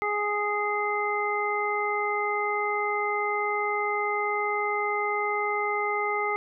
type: harmonic tone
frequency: 415.3 Hz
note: G#4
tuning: in tune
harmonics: 1 / 2 / 3 / 5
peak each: -30 / -30 / -30 / -30 dBFS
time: 0.02-6.36 s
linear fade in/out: 0 ms
effects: none